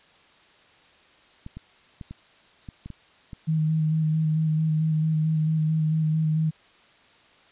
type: clicks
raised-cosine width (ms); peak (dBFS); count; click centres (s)
5; -25; 8; 1.464 / 1.57 / 2.012 / 2.11 / 2.688 / 2.86 / 2.903 / 3.332
type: tone with vibrato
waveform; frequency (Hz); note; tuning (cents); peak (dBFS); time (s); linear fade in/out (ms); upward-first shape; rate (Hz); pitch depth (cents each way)
sine; 157; D#3; +16; -20; 3.47-6.51; 20; square; 4.5; 17
effects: white hiss -56 dBFS RMS until 7.51 s + resampled to 8000 Hz